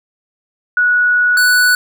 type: tone pair in turn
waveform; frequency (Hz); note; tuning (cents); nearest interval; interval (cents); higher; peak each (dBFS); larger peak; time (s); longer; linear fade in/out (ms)
sine / square; 1465 / 1481.2; F#6 / F#6; -18 / +1; unison; 19; second; -9; neither; 0.77-1.37 / 1.37-1.75; first; 2
effects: none